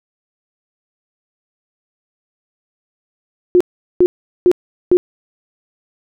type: tone bursts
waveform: sine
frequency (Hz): 358.3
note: F4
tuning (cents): +44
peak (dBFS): -6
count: 4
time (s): 3.55-4.97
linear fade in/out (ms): 0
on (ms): 55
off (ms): 400
effects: none